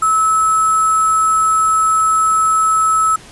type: tone with sample-and-hold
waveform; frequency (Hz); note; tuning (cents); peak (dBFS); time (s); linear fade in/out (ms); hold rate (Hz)
sine; 1300; E6; -24; -10; 0.02-3.16; 5; 8820
effects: pink hiss -39 dBFS RMS until 3.31 s + resampled to 24000 Hz